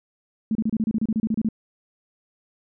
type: tone bursts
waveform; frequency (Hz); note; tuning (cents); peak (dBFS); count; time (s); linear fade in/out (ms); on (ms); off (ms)
sine; 220; A3; 0; -19; 14; 0.51-1.488; 2; 42; 30
effects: none